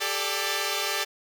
5% pulse chord, G suspended second, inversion none, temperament equal with one note detuned, 397.5 / 440 / 587.3 Hz, G4 / A4 / D5, +24 / 0 / 0 cents, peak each -19 dBFS, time 0-1.05 s, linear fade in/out 20 ms, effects none

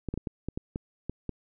clicks, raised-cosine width 3 ms, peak -19 dBFS, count 9, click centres 0.087 / 0.14 / 0.176 / 0.272 / 0.486 / 0.575 / 0.759 / 1.096 / 1.293 s, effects none

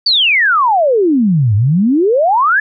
sine exponential two-way sweep, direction down then up, 4686 to 98 to 1756 Hz, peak -8 dBFS, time 0.06-2.6 s, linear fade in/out 5 ms, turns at 1.55 s, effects none

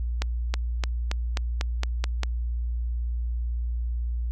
accelerating click train, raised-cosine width 0.2 ms, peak -10 dBFS, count 9, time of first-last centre 0.22-2.233 s, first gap 320 ms, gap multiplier 0.93, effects added 59 Hz sine -25 dBFS peak until 4.31 s

